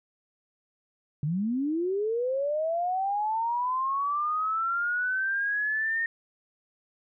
sine linear sweep, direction up, 138.59 to 1845 Hz, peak -25 dBFS, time 1.23-6.06 s, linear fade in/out 2 ms, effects none

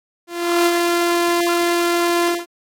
sawtooth tone with ADSR envelope, 344.8 Hz, F4, 22 cents flat, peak -8 dBFS, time 0.27-2.46 s, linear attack 390 ms, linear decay 44 ms, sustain -4 dB, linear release 180 ms, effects AAC 48 kbps

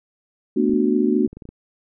sine chord, B minor seventh, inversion third, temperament just, 222.2 / 246.9 / 296.3 / 370.4 Hz, A3 / B3 / D4 / F#4, +17 / 0 / +15 / +2 cents, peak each -21 dBFS, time 0.56-1.27 s, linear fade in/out 10 ms
clicks, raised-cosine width 3 ms, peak -25 dBFS, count 8, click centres 0.695 / 0.735 / 1.276 / 1.33 / 1.37 / 1.422 / 1.454 / 1.49 s
effects none

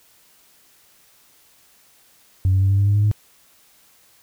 sine tone with pitch steps, 93.8 / 95.33 / 96.88 / 98.46 / 100.07 / 101.7 / 103.36 / 105.04 Hz, F#2 / G2 / G2 / G2 / G2 / G#2 / G#2 / G#2, +24 / -48 / -20 / +8 / +36 / -36 / -8 / +20 cents, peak -12 dBFS, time 2.45-3.114 s, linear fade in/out 0 ms, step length 83 ms, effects tanh soft clip ceiling -11 dBFS + white hiss -55 dBFS RMS until 4.22 s

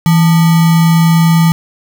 sine tone with sample-and-hold, 164.81 Hz, E3, in tune, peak -5 dBFS, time 0.06-1.52 s, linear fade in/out 0 ms, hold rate 1050 Hz, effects none

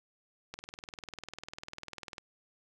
click train, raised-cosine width 0.2 ms, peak -24 dBFS, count 34, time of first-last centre 0.54-2.182 s, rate 20.1 Hz, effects none

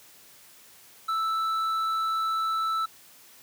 sine tone with hard clipping, 1318 Hz, E6, 1 cent flat, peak -26 dBFS, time 1.08-2.86 s, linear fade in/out 10 ms, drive 5 dB, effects white hiss -53 dBFS RMS until 3.42 s + high-pass 80 Hz 12 dB/octave

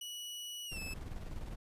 sawtooth tone with pitch glide, 2935 to 2615 Hz, F#7 to E7, -15 to -15 cents, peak -39 dBFS, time 0.01-0.94 s, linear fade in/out 5 ms, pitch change -200 cents, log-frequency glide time 0.66-0.79 s
brown noise with tremolo, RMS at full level -41 dBFS, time 0.71-1.56 s, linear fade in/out 10 ms, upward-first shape square, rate 20 Hz, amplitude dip 45%
effects resampled to 32000 Hz

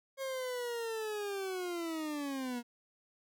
40% pulse linear sweep, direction down, 543 to 235.7 Hz, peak -35 dBFS, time 0.17-2.63 s, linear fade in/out 50 ms, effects none

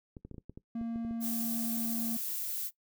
clicks, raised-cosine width 3 ms, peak -32 dBFS, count 11, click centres 0.168 / 0.25 / 0.313 / 0.344 / 0.382 / 0.496 / 0.575 / 0.813 / 0.959 / 1.049 / 1.11 s
triangle tone with pitch glide, 230.6 to 229.1 Hz, A#3 to A#3, -19 to -30 cents, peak -31 dBFS, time 0.75-2.17 s, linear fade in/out 5 ms, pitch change -11 cents, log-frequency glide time 0.94-1.98 s
violet noise, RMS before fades -36 dBFS, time 1.2-2.71 s, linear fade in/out 50 ms
effects noise-tail reverb RT60 0.1 s tail -19 dB re dry

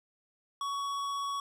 sine tone with tanh clipping, 1121 Hz, C#6, 19 cents sharp, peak -34 dBFS, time 0.61-1.4 s, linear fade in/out 2 ms, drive 16 dB, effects none

